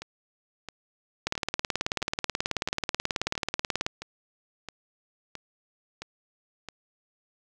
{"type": "two click trains", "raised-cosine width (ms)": 0.2, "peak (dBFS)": [-20, -9], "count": [11, 49], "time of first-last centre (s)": [[0.02, 6.687], [1.27, 3.865]], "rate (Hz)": [1.5, 18.5], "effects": []}